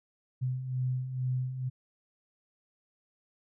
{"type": "beating tone pair", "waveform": "sine", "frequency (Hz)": [126.1, 128.3], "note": ["B2", "C3"], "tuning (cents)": [36, -34], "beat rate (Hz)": 2.2, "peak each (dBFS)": [-37, -30], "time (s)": [0.41, 1.7], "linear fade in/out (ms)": 20, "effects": []}